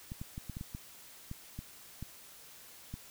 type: clicks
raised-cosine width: 5 ms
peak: -28 dBFS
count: 11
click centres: 0.119 / 0.215 / 0.379 / 0.497 / 0.569 / 0.611 / 0.749 / 1.314 / 1.59 / 2.026 / 2.94 s
effects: white hiss -54 dBFS RMS until 3.1 s